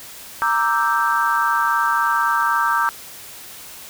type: chord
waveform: sine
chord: E half-diminished seventh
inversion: second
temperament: equal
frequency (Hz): 932.3 / 1174.7 / 1318.5 / 1568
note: Bb5 / D6 / E6 / G6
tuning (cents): 0 / 0 / 0 / 0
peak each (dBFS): -21 / -21 / -22 / -21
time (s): 0.42-2.89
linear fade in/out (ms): 0
effects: white hiss -38 dBFS RMS until 3.89 s